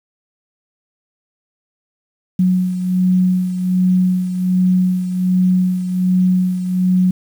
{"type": "beating tone pair", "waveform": "sine", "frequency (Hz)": [183.1, 184.4], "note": ["F#3", "F#3"], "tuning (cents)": [-18, -6], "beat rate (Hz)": 1.3, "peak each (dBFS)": [-13, -20], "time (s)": [2.39, 7.11], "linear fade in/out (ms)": 5, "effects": ["7-bit"]}